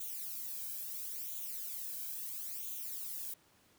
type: noise with flanger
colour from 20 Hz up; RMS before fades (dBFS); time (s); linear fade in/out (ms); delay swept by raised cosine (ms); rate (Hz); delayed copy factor
violet; -42; 0-3.34; 5; 0.29 to 1.29; 0.74; +1
effects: pink hiss -67 dBFS RMS until 3.78 s + high-pass 80 Hz 12 dB/octave